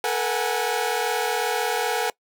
sawtooth tone cluster, 439.1 / 481.8 / 739 / 822 Hz, A4 / B4 / F#5 / G#5, -4 / -43 / -2 / -18 cents, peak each -24 dBFS, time 0.04-2.1 s, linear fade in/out 2 ms, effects noise-tail reverb RT60 0.1 s tail -23 dB re dry

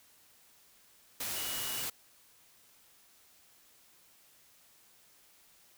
sine tone in noise, 2913 Hz, F#7, 28 cents flat, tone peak -43 dBFS, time 1.36-1.83 s, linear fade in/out 5 ms, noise white, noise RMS -37 dBFS, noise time 1.2-1.9 s, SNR -9 dB, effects white hiss -63 dBFS RMS until 5.77 s

